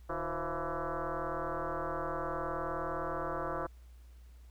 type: tone with frequency modulation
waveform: sine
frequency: 318.3 Hz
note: D#4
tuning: 39 cents sharp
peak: -33 dBFS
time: 0.09-3.67 s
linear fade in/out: 10 ms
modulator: 169 Hz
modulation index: 6.4
effects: added 60 Hz sine -51 dBFS peak until 4.5 s + pink hiss -69 dBFS RMS until 4.5 s